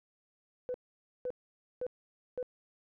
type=tone bursts; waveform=sine; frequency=500 Hz; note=B4; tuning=21 cents sharp; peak=-32 dBFS; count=4; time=0.69-2.428 s; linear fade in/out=0 ms; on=52 ms; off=510 ms; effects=tanh soft clip ceiling -28 dBFS